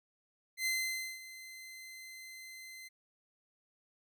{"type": "tone with ADSR envelope", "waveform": "sawtooth", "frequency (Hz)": 2065, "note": "C7", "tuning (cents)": -23, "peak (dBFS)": -27, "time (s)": [0.57, 2.89], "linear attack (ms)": 90, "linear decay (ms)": 530, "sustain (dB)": -17, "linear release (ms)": 19, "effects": []}